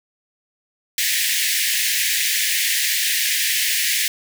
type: high-pass noise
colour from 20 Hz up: pink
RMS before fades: -20 dBFS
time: 0.98-4.08 s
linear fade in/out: 2 ms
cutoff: 1700 Hz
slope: 96 dB/octave
effects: none